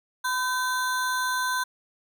square ring-modulated tone, 1272 Hz, D#6, 38 cents sharp, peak -22 dBFS, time 0.24-1.64 s, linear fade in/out 10 ms, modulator 263 Hz, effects none

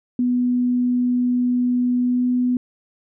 sine tone with pitch glide, 246.9 to 248.5 Hz, B3 to B3, 0 to +11 cents, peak -16 dBFS, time 0.19-2.57 s, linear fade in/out 2 ms, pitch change +11 cents, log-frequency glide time 2.01-2.26 s, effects none

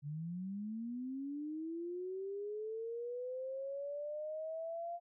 sine linear sweep, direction up, 140.6 to 696 Hz, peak -39 dBFS, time 0.02-5 s, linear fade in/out 50 ms, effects none

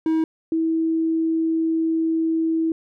triangle / sine tone pair in turn, 320 / 324.5 Hz, D#4 / E4, +49 / -27 cents, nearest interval unison, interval 24 cents, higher second, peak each -15 / -18 dBFS, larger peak first, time 0.06-0.24 / 0.52-2.72 s, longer second, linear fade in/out 2 ms, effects none

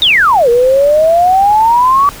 sine exponential two-way sweep, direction down then up, 3826 to 466.2 to 1155 Hz, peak -5 dBFS, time 0.02-2.09 s, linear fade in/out 0 ms, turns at 0.49 s, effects pink hiss -30 dBFS RMS until 2.2 s

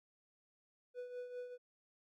triangle tone with tremolo, 493.9 Hz, B4, in tune, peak -39 dBFS, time 0.94-1.58 s, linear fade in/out 50 ms, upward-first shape triangle, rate 5 Hz, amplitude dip 65%, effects none

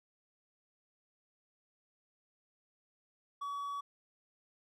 triangle tone, 1134 Hz, C#6, 39 cents sharp, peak -35 dBFS, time 3.41-3.81 s, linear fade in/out 10 ms, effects none

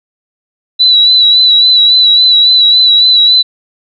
sine tone with vibrato, 3951 Hz, B7, in tune, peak -3 dBFS, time 0.79-3.43 s, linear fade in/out 20 ms, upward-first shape sine, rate 3.6 Hz, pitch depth 38 cents each way, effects none

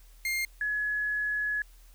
40% pulse / sine tone pair in turn, 2116 / 1693.2 Hz, C7 / G#6, +19 / +33 cents, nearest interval major third, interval 386 cents, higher first, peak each -27 dBFS, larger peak neither, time 0.25-0.45 / 0.61-1.62 s, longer second, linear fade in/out 2 ms, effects added 40 Hz sine -51 dBFS peak until 1.94 s + white hiss -62 dBFS RMS until 1.94 s

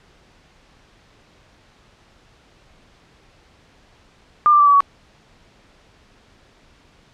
sine tone with pitch steps, 1200 / 1181.4 / 1163.1 / 1145.1 / 1127.4 Hz, D6 / D6 / D6 / D6 / C#6, +37 / +10 / -17 / -44 / +29 cents, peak -9 dBFS, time 4.46-4.805 s, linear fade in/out 0 ms, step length 69 ms, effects pink hiss -53 dBFS RMS until 7.13 s + low-pass 5000 Hz 12 dB/octave

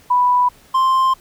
sine / triangle tone pair in turn, 987.8 / 1050.2 Hz, B5 / C6, 0 / +6 cents, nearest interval minor second, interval 106 cents, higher second, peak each -11 / -10 dBFS, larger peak second, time 0.1-0.49 / 0.74-1.14 s, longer second, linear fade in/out 10 ms, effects pink hiss -49 dBFS RMS until 1.2 s

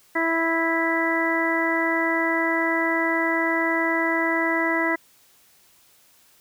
harmonic tone, 329.2 Hz, E4, 2 cents flat, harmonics 1 / 2 / 3 / 4 / 5 / 6, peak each -25 / -28 / -28 / -32 / -30 / -24 dBFS, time 0.15-4.96 s, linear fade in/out 10 ms, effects white hiss -57 dBFS RMS until 6.4 s

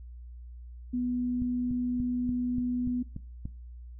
sine tone, 246.9 Hz, B3, in tune, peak -27 dBFS, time 0.93-3.03 s, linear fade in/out 10 ms
click train, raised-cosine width 5 ms, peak -24 dBFS, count 8, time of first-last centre 1.42-3.455 s, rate 3.44 Hz
effects noise-tail reverb RT60 0.4 s tail -19 dB re dry + added 60 Hz sine -42 dBFS peak until 3.99 s

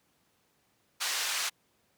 white band-pass noise, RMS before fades -32 dBFS, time 1-1.5 s, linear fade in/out 20 ms, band 920 to 6400 Hz, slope 12 dB/octave, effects pink hiss -71 dBFS RMS until 1.97 s + high-pass 100 Hz 12 dB/octave

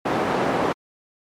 white band-pass noise, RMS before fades -22 dBFS, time 0.05-0.73 s, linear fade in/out 10 ms, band 160 to 840 Hz, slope 12 dB/octave, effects MP3 64 kbps

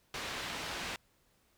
white low-pass noise, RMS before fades -40 dBFS, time 0.14-0.96 s, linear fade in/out 2 ms, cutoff 3500 Hz, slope 12 dB/octave, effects pink hiss -71 dBFS RMS until 1.57 s

